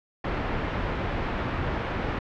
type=low-pass noise; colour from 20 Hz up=pink; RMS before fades=-29 dBFS; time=0.24-2.19 s; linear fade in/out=5 ms; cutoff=2100 Hz; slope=12 dB/octave; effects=low-pass 4000 Hz 12 dB/octave